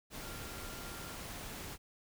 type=tone in noise; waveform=sine; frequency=1389 Hz; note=F6; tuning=10 cents flat; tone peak=-53 dBFS; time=0.19-1.17 s; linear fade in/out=50 ms; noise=pink; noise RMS=-45 dBFS; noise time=0.1-1.78 s; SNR=-11 dB; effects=none